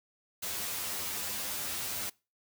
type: noise with comb filter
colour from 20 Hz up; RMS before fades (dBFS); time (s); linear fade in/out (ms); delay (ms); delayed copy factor
white; -36; 0.42-2.1; 10; 10; +0.65
effects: noise-tail reverb RT60 0.3 s tail -24 dB re dry